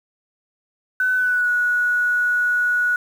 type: tone with pitch glide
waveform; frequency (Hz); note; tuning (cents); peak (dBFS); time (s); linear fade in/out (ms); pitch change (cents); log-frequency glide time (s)
sine; 1508 to 1462.5; F#6 to F#6; +32 to -21; -16; 1-2.96; 2; -53; 1.16-1.48
effects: 7-bit